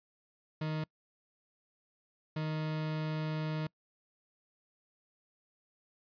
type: tone bursts at uneven times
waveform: 40% pulse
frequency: 155.56 Hz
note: D#3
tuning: in tune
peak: -32 dBFS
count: 2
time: 0.61-0.84 / 2.36-3.67 s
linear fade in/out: 5 ms
effects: noise-tail reverb RT60 0.1 s tail -26 dB re dry + resampled to 11025 Hz